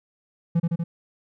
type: tone with echo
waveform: triangle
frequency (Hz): 168.3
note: E3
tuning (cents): +36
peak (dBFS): -15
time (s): 0.55-0.6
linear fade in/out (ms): 10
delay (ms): 80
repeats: 3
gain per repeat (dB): -2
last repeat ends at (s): 0.84
effects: none